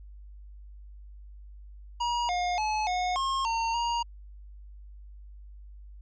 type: tone with pitch steps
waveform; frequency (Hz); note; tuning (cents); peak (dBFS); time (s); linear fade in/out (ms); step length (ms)
square; 955 / 714 / 857 / 726 / 1074 / 914 / 943; A#5 / F5 / A5 / F#5 / C6 / A#5 / A#5; +42 / +38 / -46 / -33 / +45 / -34 / +20; -27; 2-4.03; 10; 290
effects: added 50 Hz sine -44 dBFS peak until 6.01 s + resampled to 16000 Hz